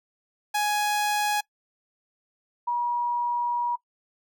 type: tone pair in turn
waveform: sawtooth / sine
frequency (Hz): 834 / 960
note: G#5 / B5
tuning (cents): +7 / -49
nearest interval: major second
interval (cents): 244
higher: second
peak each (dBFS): -19 / -23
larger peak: first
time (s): 0.54-1.41 / 2.67-3.76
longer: second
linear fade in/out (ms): 10
effects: noise-tail reverb RT60 0.1 s tail -22 dB re dry